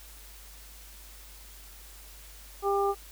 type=harmonic tone; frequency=398.4 Hz; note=G4; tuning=28 cents sharp; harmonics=1 / 2 / 3; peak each=-26 / -29 / -31 dBFS; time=2.62-2.95 s; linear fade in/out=50 ms; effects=added 50 Hz sine -49 dBFS peak until 3.11 s + white hiss -51 dBFS RMS until 3.11 s